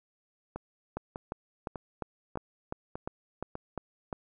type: two click trains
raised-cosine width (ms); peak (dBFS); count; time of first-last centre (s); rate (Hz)
1; -20 / -23; 10 / 6; 0.97-4.128 / 0.56-3.554; 2.85 / 1.67
effects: none